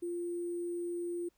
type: tone with sample-and-hold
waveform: sine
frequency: 347.9 Hz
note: F4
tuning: 7 cents flat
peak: -34 dBFS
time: 0.02-1.29 s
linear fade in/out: 10 ms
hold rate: 8820 Hz
effects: pink hiss -75 dBFS RMS until 1.37 s